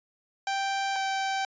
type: tone pair in turn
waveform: sawtooth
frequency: 784 / 776.3 Hz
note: G5 / G5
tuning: 0 / -17 cents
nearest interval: unison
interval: 17 cents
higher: first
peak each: -23 dBFS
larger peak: neither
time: 0.47-0.96 / 0.96-1.45 s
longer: neither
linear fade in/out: 2 ms
effects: resampled to 16000 Hz